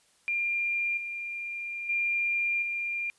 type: tone with level steps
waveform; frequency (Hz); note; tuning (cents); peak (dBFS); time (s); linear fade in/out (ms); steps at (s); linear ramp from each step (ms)
sine; 2395; D7; +33; -26 / -33 / -25 / -29; 0.28-3.1; 0; 0.97 / 1.89 / 2.62; 5
effects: white hiss -65 dBFS RMS until 3.18 s + resampled to 24000 Hz